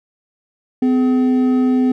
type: tone pair together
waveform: triangle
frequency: 254.5 / 423.5 Hz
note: C4 / G#4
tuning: -48 / +34 cents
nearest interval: major sixth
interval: 882 cents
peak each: -10 / -22 dBFS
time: 0.82-1.92 s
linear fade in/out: 5 ms
effects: none